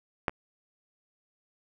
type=clicks; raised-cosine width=0.5 ms; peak=-10 / -30 dBFS; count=2; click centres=0.282 / 0.295 s; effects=none